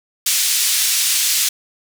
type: band-pass noise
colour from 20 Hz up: white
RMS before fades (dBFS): -17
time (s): 0.26-1.49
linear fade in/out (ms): 5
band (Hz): 2900 to 10000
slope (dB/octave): 12
effects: none